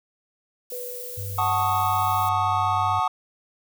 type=noise; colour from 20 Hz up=violet; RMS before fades=-36 dBFS; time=0.7-2.29 s; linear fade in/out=2 ms
type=tone with exponential decay; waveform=sine; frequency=493.9 Hz; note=B4; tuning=in tune; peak=-31 dBFS; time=0.72-2.56 s; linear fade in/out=1 ms; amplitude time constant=400 ms
type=tone; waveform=sine; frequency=98 Hz; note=G2; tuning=in tune; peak=-30 dBFS; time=1.17-3 s; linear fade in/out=10 ms
type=chord; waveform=triangle; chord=D# half-diminished seventh; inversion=first; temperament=equal; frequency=740 / 880 / 1108.7 / 1244.5 Hz; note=F#5 / A5 / C#6 / D#6; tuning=0 / 0 / 0 / 0 cents; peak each=-24 dBFS; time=1.38-3.08 s; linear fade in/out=5 ms
effects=none